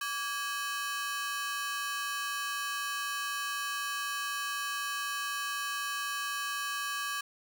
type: ring-modulated tone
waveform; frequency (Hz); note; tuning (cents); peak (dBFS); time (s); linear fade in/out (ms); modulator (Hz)
sawtooth; 1400; F6; +4; -26; 0.01-7.21; 5; 248
effects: none